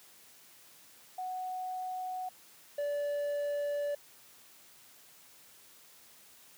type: tone pair in turn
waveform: sine / triangle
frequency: 740 / 578.9 Hz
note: F#5 / D5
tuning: 0 / -25 cents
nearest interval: major third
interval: 425 cents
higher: first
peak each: -35 / -29 dBFS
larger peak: second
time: 1.18-2.29 / 2.78-3.95 s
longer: second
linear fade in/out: 5 ms
effects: white hiss -58 dBFS RMS until 6.57 s + high-pass 100 Hz 12 dB/octave